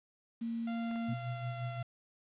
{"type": "tone", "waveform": "sine", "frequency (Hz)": 230.4, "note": "A#3", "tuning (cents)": -20, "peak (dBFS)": -34, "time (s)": [0.41, 1.14], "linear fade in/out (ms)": 10}
{"type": "tone with pitch glide", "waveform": "sawtooth", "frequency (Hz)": [693, 683.9], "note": ["F5", "F5"], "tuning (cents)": [-14, -36], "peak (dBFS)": -39, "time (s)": [0.67, 1.83], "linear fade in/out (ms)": 5, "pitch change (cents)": -22, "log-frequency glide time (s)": [0.8, 1.7]}
{"type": "clicks", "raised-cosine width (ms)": 0.5, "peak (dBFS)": -36, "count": 2, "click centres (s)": [0.912, 0.959]}
{"type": "tone with tremolo", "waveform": "sine", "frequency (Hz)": 123.47, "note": "B2", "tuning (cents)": 0, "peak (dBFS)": -34, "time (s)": [1.08, 1.83], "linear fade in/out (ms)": 10, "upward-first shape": "sine", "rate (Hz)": 5.7, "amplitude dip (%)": 60}
{"effects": ["resampled to 8000 Hz", "10-bit"]}